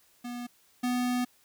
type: tone pair in turn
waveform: square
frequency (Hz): 242.7 / 247.4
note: B3 / B3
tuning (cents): -30 / +3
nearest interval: unison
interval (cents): 33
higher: second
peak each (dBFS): -36 / -27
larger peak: second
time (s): 0.24-0.47 / 0.83-1.25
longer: second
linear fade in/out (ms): 10
effects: white hiss -64 dBFS RMS until 1.44 s